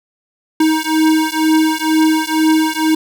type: beating tone pair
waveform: square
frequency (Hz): 314.3 / 316.4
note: D#4 / D#4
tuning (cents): +18 / +29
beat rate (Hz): 2.1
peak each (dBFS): -15 / -15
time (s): 0.6-2.95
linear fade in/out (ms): 5
effects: none